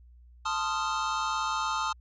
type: chord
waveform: square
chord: F dominant seventh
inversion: first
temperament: equal with one note detuned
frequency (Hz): 880 / 1046.5 / 1244.5 / 1381.7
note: A5 / C6 / Eb6 / F6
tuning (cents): 0 / 0 / 0 / -19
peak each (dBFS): -34 / -36 / -32 / -36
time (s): 0.45-1.93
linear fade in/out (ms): 10
effects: added 60 Hz sine -51 dBFS peak until 2 s + resampled to 16000 Hz